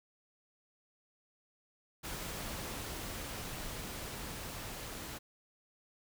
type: noise with level ramp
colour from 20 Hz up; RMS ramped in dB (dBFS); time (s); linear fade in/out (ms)
pink; -41 to -44; 2.03-5.19; 20
effects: none